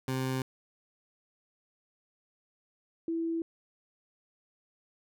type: tone pair in turn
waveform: 20% pulse / sine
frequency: 130.81 / 330.3 Hz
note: C3 / E4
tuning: 0 / +4 cents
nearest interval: octave + major third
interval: 1604 cents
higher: second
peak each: -25 / -29 dBFS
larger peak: first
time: 0.08-0.42 / 3.08-3.42 s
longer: neither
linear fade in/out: 2 ms
effects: none